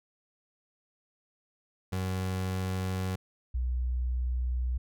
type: tone pair in turn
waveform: 30% pulse / sine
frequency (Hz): 93.5 / 61.93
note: F#2 / B1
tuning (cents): +19 / +5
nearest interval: perfect fifth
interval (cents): 714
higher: first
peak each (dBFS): -27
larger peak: neither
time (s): 1.92-3.16 / 3.54-4.78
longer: neither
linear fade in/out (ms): 10
effects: none